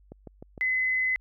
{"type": "click train", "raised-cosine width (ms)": 2, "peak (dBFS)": -28, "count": 4, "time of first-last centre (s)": [0.12, 0.578], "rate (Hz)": 6.55}
{"type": "tone", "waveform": "sine", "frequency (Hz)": 2030, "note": "B6", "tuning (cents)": 47, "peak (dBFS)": -23, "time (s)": [0.61, 1.16], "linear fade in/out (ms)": 0}
{"effects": ["added 49 Hz sine -55 dBFS peak until 1.2 s"]}